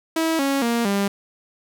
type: tone with pitch steps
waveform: sawtooth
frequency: 324.1 / 275.7 / 234.5 / 199.51 Hz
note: E4 / C#4 / A#3 / G3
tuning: -29 / -9 / +11 / +31 cents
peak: -15 dBFS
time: 0.16-1.08 s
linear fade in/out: 5 ms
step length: 230 ms
effects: none